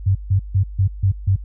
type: tone bursts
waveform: sine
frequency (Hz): 96.5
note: G2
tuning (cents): -27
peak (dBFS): -12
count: 6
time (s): 0.06-1.362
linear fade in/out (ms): 10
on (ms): 92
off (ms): 150
effects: added 50 Hz sine -29 dBFS peak until 1.44 s